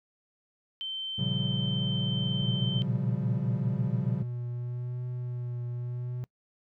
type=tone; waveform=sine; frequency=3100 Hz; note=G7; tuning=20 cents flat; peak=-32 dBFS; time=0.81-2.82 s; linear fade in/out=0 ms
type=chord; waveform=triangle; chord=G half-diminished seventh; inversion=first; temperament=equal; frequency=116.54 / 138.59 / 174.61 / 196 Hz; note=Bb2 / Db3 / F3 / G3; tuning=0 / 0 / 0 / 0 cents; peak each=-31 / -29 / -32 / -33 dBFS; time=1.18-4.23 s; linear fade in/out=10 ms
type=tone with vibrato; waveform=triangle; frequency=122.5 Hz; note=B2; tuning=14 cents flat; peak=-30 dBFS; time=2.42-6.24 s; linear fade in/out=0 ms; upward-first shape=triangle; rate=0.85 Hz; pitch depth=24 cents each way
effects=noise-tail reverb RT60 0.1 s tail -24 dB re dry